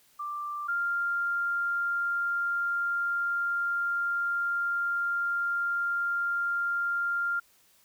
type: tone pair in turn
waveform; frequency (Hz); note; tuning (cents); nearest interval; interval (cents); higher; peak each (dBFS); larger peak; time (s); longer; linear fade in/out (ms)
sine; 1179 / 1395.2; D6 / F6; +6 / -2; minor third; 292; second; -32 / -26; second; 0.19-0.68 / 0.68-7.4; second; 10
effects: white hiss -63 dBFS RMS until 7.84 s